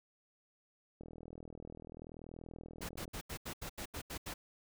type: click train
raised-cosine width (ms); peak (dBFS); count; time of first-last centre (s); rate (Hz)
2; -36; 85; 1.01-3.079; 40.6
type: noise bursts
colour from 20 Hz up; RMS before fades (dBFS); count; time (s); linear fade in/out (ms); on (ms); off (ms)
pink; -43; 10; 2.81-4.34; 10; 81; 80
effects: none